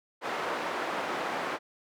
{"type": "band-pass noise", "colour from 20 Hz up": "white", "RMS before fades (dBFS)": -33, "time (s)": [0.21, 1.59], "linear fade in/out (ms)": 50, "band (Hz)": [320, 1300], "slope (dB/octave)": 12, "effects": []}